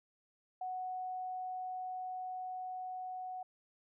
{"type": "tone with level ramp", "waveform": "sine", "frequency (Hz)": 740, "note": "F#5", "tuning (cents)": 0, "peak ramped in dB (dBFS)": [-37, -40], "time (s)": [0.61, 3.43], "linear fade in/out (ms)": 5, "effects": []}